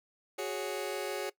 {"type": "chord", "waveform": "sawtooth", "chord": "F# suspended second", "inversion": "none", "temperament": "just", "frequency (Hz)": [370, 416.2, 555], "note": ["F#4", "G#4", "C#5"], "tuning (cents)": [0, 4, 2], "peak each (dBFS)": -34, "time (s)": [0.38, 1.3], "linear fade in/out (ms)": 10, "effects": ["noise-tail reverb RT60 0.1 s tail -20 dB re dry"]}